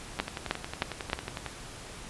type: two click trains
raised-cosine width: 0.3 ms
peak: -18 / -10 dBFS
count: 15 / 4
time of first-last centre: 0.19-1.463 / 0.2-1.132 s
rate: 11 / 3.22 Hz
effects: pink hiss -44 dBFS RMS until 2.09 s + resampled to 24000 Hz